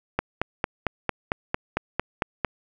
click train, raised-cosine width 0.5 ms, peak -7 dBFS, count 11, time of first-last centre 0.19-2.447 s, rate 4.43 Hz, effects none

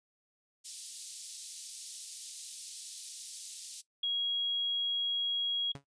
white high-pass noise, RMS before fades -42 dBFS, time 0.64-3.82 s, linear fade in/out 20 ms, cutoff 3600 Hz, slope 24 dB/octave
sine tone, 3300 Hz, G#7, 12 cents flat, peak -29 dBFS, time 4.03-5.72 s, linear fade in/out 5 ms
sawtooth tone with exponential decay, 139.7 Hz, C#3, 14 cents sharp, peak -35 dBFS, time 5.75-5.84 s, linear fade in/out 0 ms, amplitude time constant 19 ms
effects noise-tail reverb RT60 0.1 s tail -17 dB re dry + resampled to 22050 Hz

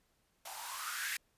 violet noise with band-pass filter sweep, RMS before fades -41 dBFS, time 0.45-1.17 s, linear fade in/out 5 ms, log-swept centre 720 to 1900 Hz, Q 5.8, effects pink hiss -75 dBFS RMS until 1.37 s + resampled to 32000 Hz

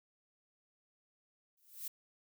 violet noise with exponential growth, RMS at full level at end -38 dBFS, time 1.57-1.88 s, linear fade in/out 5 ms, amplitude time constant 67 ms, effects none

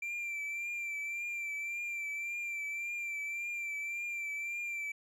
triangle tone with vibrato, 2356 Hz, D7, 5 cents sharp, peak -34 dBFS, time 0.02-4.92 s, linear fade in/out 5 ms, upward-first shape triangle, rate 1.8 Hz, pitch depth 42 cents each way, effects none

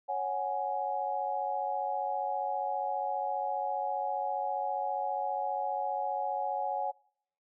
sine chord, C# suspended fourth, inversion none, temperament equal with one note detuned, 554.4 / 740 / 834.9 Hz, C#5 / F#5 / G#5, 0 / 0 / +9 cents, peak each -37 / -34 / -33 dBFS, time 0.08-6.92 s, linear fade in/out 20 ms, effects noise-tail reverb RT60 0.7 s tail -26 dB re dry

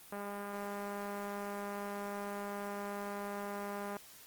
5% pulse tone with low-pass filter, 202.5 Hz, G#3, 43 cents flat, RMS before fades -41 dBFS, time 0.12-3.97 s, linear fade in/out 2 ms, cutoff 1100 Hz, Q 0.65, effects white hiss -56 dBFS RMS until 4.26 s + Opus 24 kbps

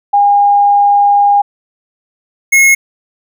sine / square tone pair in turn, 812 / 2168 Hz, G#5 / C#7, -39 / -39 cents, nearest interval octave + perfect fourth, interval 1700 cents, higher second, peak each -5 dBFS, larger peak neither, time 0.13-1.42 / 2.52-2.75 s, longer first, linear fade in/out 10 ms, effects none

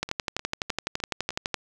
two click trains, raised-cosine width 0.2 ms, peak -18 / -9 dBFS, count 5 / 19, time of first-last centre 0.09-1.306 / 0.03-1.543 s, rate 3.29 / 11.9 Hz, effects none

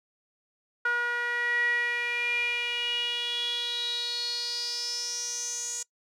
sawtooth tone with band-pass filter sweep, 480 Hz, B4, 49 cents flat, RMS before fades -30 dBFS, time 0.85-5.83 s, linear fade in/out 5 ms, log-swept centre 1500 to 7000 Hz, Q 8.7, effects noise-tail reverb RT60 0.1 s tail -23 dB re dry

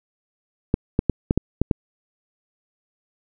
clicks, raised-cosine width 3 ms, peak -4 dBFS, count 7, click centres 0.741 / 0.991 / 1.097 / 1.309 / 1.376 / 1.616 / 1.712 s, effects none

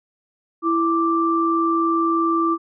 sine tone pair together, 331.5 / 1174.7 Hz, E4 / D6, +10 / 0 cents, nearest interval octave + minor seventh, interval 2190 cents, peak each -19 dBFS, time 0.62-2.58 s, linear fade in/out 50 ms, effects none

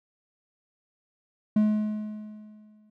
triangle tone with exponential decay, 212.8 Hz, G#3, 42 cents sharp, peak -15 dBFS, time 1.56-2.9 s, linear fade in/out 5 ms, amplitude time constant 290 ms, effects none

